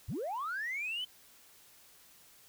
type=linear sweep; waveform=sine; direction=up; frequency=65.41 to 3094 Hz; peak=-33 dBFS; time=0.08-1.05 s; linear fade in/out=10 ms; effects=tanh soft clip ceiling -31 dBFS + white hiss -60 dBFS RMS until 2.48 s